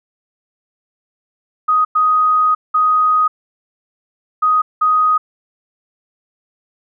sine tone bursts at uneven times, 1250 Hz, D#6, 8 cents sharp, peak -10 dBFS, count 5, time 1.68-1.85 / 1.95-2.55 / 2.74-3.28 / 4.42-4.62 / 4.81-5.18 s, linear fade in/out 10 ms, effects none

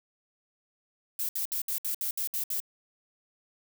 violet noise bursts, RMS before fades -31 dBFS, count 9, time 1.19-2.602 s, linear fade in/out 2 ms, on 100 ms, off 64 ms, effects none

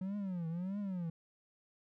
triangle tone with vibrato, 182.9 Hz, F#3, 20 cents flat, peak -34 dBFS, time 0.01-1.1 s, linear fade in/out 5 ms, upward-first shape triangle, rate 1.6 Hz, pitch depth 230 cents each way, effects none

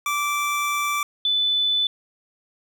25% pulse / sine tone pair in turn, 1167 / 3497 Hz, D6 / A7, -11 / -11 cents, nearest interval octave + perfect fifth, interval 1900 cents, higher second, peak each -18 dBFS, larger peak neither, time 0.06-1.03 / 1.25-1.87 s, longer first, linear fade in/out 2 ms, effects 9-bit

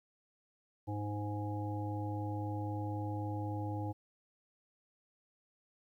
harmonic tone, 103.83 Hz, G#2, in tune, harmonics 1 / 3 / 5 / 7 / 8, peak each -37 / -41 / -47 / -52 / -44 dBFS, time 0.87-3.93 s, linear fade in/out 20 ms, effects 12-bit

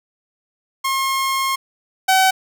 sawtooth tone pair in turn, 1074 / 759.4 Hz, C6 / F#5, +45 / +45 cents, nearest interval tritone, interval 600 cents, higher first, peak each -14 / -8 dBFS, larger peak second, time 0.84-1.56 / 2.08-2.31 s, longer first, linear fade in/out 10 ms, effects none

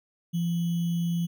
sine tone with sample-and-hold, 170.3 Hz, F3, 43 cents flat, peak -24 dBFS, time 0.33-1.27 s, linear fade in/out 20 ms, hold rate 3150 Hz, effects none

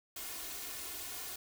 white noise with comb filter, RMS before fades -43 dBFS, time 0.16-1.36 s, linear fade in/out 5 ms, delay 2.8 ms, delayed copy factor +0.75, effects none

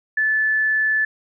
sine tone, 1741 Hz, A6, 19 cents flat, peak -16 dBFS, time 0.17-1.05 s, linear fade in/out 5 ms, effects none

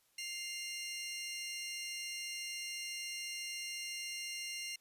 20% pulse tone pair together, 2104 / 2794 Hz, C7 / F7, +9 / 0 cents, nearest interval perfect fourth, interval 491 cents, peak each -39 / -38 dBFS, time 0.18-4.76 s, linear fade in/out 5 ms, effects white hiss -73 dBFS RMS until 4.8 s + resampled to 32000 Hz

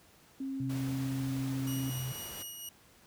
sine tone, 268.9 Hz, C4, 47 cents sharp, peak -34 dBFS, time 0.4-1.9 s, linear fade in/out 5 ms
sine tone with pitch glide, 130.3 to 129.4 Hz, C3 to C3, -7 to -19 cents, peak -34 dBFS, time 0.6-2.12 s, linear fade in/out 2 ms, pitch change -12 cents, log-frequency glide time 1.1-1.79 s
pink noise, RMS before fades -46 dBFS, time 0.69-2.43 s, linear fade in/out 10 ms
10% pulse tone with tremolo, 2900 Hz, F#7, 35 cents flat, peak -32 dBFS, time 1.67-2.69 s, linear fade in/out 2 ms, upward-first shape sine, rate 4.2 Hz, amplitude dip 35%
effects pink hiss -61 dBFS RMS until 3.06 s + high-pass 60 Hz 12 dB/octave

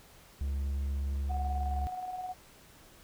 triangle tone, 69.3 Hz, C#2, in tune, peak -28 dBFS, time 0.41-1.87 s, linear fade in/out 0 ms
sine tone with tremolo, 736 Hz, F#5, 9 cents flat, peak -34 dBFS, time 1.29-2.34 s, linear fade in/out 20 ms, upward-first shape square, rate 19 Hz, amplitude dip 40%
effects pink hiss -57 dBFS RMS until 3.03 s

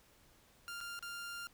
sawtooth tone with dropouts, 1396.9 Hz, F6, in tune, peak -39 dBFS, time 0.68-1.47 s, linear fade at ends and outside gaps 0 ms, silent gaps 0.805-0.811 / 0.991-1.026 s, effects pink hiss -66 dBFS RMS until 1.53 s

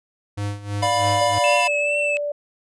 square tone with tremolo, 102.2 Hz, G#2, 27 cents flat, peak -23 dBFS, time 0.37-1.39 s, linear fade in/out 10 ms, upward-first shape sine, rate 3.1 Hz, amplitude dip 80%
square chord, B diminished, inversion first, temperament equal with one note detuned, 587.3 / 706.6 / 987.8 Hz, D5 / F5 / B5, 0 / +20 / 0 cents, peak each -25 / -22 / -22 dBFS, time 0.82-1.68 s, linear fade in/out 10 ms
sine tone, 584 Hz, D5, 10 cents flat, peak -22 dBFS, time 1.21-2.32 s, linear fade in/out 5 ms
triangle tone with vibrato, 2637 Hz, E7, in tune, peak -19 dBFS, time 1.44-2.17 s, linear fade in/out 0 ms, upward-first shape triangle, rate 2.3 Hz, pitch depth 44 cents each way
effects resampled to 24000 Hz

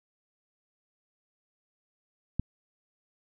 click, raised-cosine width 5 ms, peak -15 dBFS, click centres 2.396 s, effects none

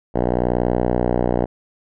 5% pulse tone with low-pass filter, 60.8 Hz, B1, 26 cents flat, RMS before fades -19 dBFS, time 0.14-1.46 s, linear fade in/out 20 ms, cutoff 760 Hz, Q 1, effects none

